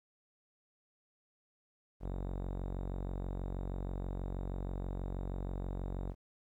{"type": "tone with low-pass filter", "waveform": "sawtooth", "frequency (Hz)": 46.25, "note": "F#1", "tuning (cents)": 0, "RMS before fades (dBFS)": -39, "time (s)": [2, 6.15], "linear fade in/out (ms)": 50, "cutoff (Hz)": 750, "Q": 1, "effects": ["12-bit"]}